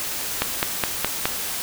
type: click train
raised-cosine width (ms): 0.3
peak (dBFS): -3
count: 5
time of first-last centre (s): 0.42-1.255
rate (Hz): 4.79
effects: white hiss -28 dBFS RMS until 1.62 s